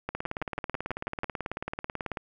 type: two click trains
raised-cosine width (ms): 0.5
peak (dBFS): -16 / -17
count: 8 / 38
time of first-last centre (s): 0.09-1.234 / 0.15-2.172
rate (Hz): 6.12 / 18.3
effects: none